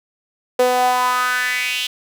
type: tone with high-pass filter sweep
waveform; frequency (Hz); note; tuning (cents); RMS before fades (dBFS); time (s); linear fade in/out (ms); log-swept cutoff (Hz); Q
sawtooth; 250; B3; +21; -18; 0.59-1.87; 5; 510 to 3200; 4.8
effects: none